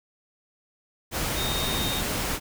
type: tone in noise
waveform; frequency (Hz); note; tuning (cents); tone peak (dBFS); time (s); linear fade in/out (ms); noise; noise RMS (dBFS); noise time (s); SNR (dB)
sine; 3700; A#7; -14; -30; 1.34-2.03; 50; pink; -28; 1.11-2.4; -5
effects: none